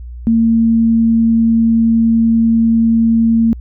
sine tone, 227.6 Hz, A#3, 41 cents flat, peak -8 dBFS, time 0.27-3.53 s, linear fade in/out 0 ms, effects added 60 Hz sine -26 dBFS peak until 3.6 s

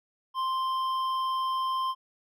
sine tone with hard clipping, 1046.5 Hz, C6, in tune, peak -28 dBFS, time 0.34-1.95 s, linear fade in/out 50 ms, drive 7 dB, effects none

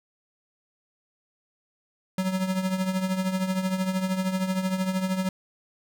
square tone with tremolo, 187.5 Hz, F#3, 23 cents sharp, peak -22 dBFS, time 2.18-5.29 s, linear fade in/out 2 ms, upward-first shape triangle, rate 13 Hz, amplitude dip 70%, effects none

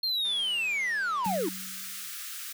triangle linear sweep, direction down, 4264 to 277.1 Hz, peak -25 dBFS, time 0.03-1.49 s, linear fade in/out 5 ms
click train, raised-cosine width 0.2 ms, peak -32 dBFS, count 204, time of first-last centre 0.25-1.26 s, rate 201 Hz
white high-pass noise, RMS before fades -39 dBFS, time 1.24-2.53 s, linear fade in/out 10 ms, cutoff 1200 Hz, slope 96 dB/octave
sine tone with exponential decay, 188.2 Hz, F#3, 30 cents sharp, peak -29 dBFS, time 1.26-2.14 s, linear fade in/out 2 ms, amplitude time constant 190 ms
effects none

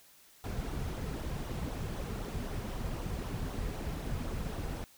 brown noise with flanger, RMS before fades -37 dBFS, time 0.44-4.84 s, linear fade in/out 0 ms, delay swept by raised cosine 0.41 to 3.51 ms, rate 3.9 Hz, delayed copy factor -0.5, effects white hiss -60 dBFS RMS until 4.97 s

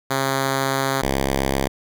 5% pulse tone pair in turn, 135.3 / 67.65 Hz, C#3 / C#2, -42 / -42 cents, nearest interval octave, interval 1200 cents, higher first, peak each -8 dBFS, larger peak neither, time 0.1-1.02 / 1.02-1.68 s, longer first, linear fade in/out 10 ms, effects none

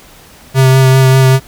square tone with vibrato, 131.9 Hz, C3, 14 cents sharp, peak -5 dBFS, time 0.54-1.4 s, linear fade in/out 50 ms, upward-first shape sine, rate 5.1 Hz, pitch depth 15 cents each way, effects pink hiss -39 dBFS RMS until 1.47 s

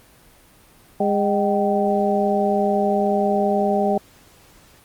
harmonic tone with a mistuned harmonic, 204 Hz, G#3, 31 cents flat, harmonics 1 / 2 / 3 / 4, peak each -22 / -22 / -22 / -22 dBFS, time 1-3.98 s, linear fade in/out 5 ms, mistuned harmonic 4, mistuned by -92 cents, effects pink hiss -51 dBFS RMS until 4.84 s + Opus 32 kbps

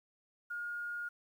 sine tone with quantisation, 1426 Hz, F6, 36 cents sharp, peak -37 dBFS, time 0.5-1.09 s, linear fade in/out 10 ms, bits 11, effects none

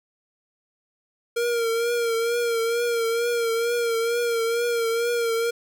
square tone with vibrato, 466.2 Hz, A#4, in tune, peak -22 dBFS, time 1.36-5.51 s, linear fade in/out 10 ms, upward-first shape triangle, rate 2.2 Hz, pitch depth 50 cents each way, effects none

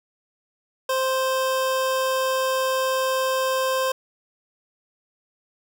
25% pulse tone, 523.3 Hz, C5, in tune, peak -17 dBFS, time 0.89-3.92 s, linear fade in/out 5 ms, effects none

